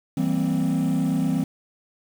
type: chord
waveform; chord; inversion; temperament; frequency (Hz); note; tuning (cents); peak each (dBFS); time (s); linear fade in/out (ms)
triangle; C dominant seventh; first; equal with one note detuned; 164.81 / 193.97 / 233.1 / 261.6; E3 / G3 / Bb3 / C4; 0 / -18 / 0 / 0; -22 / -24 / -26 / -21; 0.17-1.44; 5
effects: tanh soft clip ceiling -13 dBFS + 7-bit